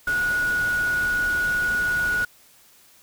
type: tone in noise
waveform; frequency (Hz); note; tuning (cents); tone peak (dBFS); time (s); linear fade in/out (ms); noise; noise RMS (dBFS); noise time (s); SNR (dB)
sine; 1458; F#6; -26; -20; 0.07-2.25; 5; pink; -35; 0.07-2.25; +12
effects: white hiss -54 dBFS RMS until 3.02 s